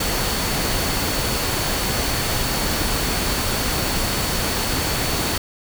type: tone in noise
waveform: sine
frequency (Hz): 4446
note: C#8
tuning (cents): +4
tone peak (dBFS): -31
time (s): 0-5.38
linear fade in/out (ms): 5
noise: pink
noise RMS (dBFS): -22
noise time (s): 0-5.38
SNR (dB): -12
effects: none